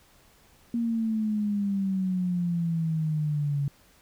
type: exponential sweep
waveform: sine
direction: down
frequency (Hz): 236 to 140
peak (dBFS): -24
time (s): 0.74-3.68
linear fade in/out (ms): 2
effects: pink hiss -59 dBFS RMS until 4.01 s